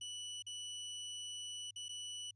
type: tone with dropouts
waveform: sawtooth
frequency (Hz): 2960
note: F#7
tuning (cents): 0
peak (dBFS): -40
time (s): 0.01-2.31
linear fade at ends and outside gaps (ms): 5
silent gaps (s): 0.424-0.465 / 1.709-1.759 / 1.884-1.891
effects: added 103 Hz sine -70 dBFS peak until 2.35 s + resampled to 22050 Hz